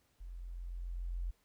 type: tone with level ramp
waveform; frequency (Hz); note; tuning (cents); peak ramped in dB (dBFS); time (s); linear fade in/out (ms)
sine; 43.65; F1; 0; -44 to -34; 0.2-1.31; 10
effects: pink hiss -74 dBFS RMS until 1.44 s